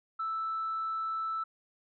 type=tone; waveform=sine; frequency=1318.5 Hz; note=E6; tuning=in tune; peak=-30 dBFS; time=0.19-1.44 s; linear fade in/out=10 ms; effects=tanh soft clip ceiling -27 dBFS